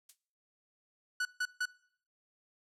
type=noise with exponential decay; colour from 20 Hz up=violet; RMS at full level=-40 dBFS; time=0.09-0.18 s; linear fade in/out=5 ms; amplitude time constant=18 ms
type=tone bursts; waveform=45% pulse; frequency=1480 Hz; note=F#6; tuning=in tune; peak=-30 dBFS; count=3; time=1.2-1.656 s; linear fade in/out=5 ms; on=52 ms; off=150 ms
effects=noise-tail reverb RT60 0.6 s tail -22 dB re dry + low-pass 8000 Hz 12 dB/octave